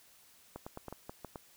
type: clicks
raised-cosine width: 1 ms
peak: -28 dBFS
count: 8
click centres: 0.56 / 0.665 / 0.774 / 0.883 / 0.926 / 1.095 / 1.247 / 1.358 s
effects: white hiss -62 dBFS RMS until 1.56 s